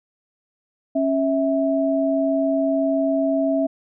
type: tone pair together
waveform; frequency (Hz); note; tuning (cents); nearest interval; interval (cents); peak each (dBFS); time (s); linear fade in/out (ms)
sine; 274.6 / 653; C#4 / E5; -16 / -17; octave + minor third; 1499; -20; 0.95-3.67; 10
effects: none